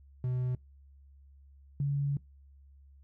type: tone pair in turn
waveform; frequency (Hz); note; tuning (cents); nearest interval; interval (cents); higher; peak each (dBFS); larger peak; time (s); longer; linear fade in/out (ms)
triangle / sine; 126 / 141.43; B2 / C#3; +35 / +35; major second; 200; second; -27 / -27; neither; 0.24-0.55 / 1.8-2.17; second; 2
effects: noise-tail reverb RT60 0.2 s tail -23 dB re dry + added 69 Hz sine -54 dBFS peak until 3.03 s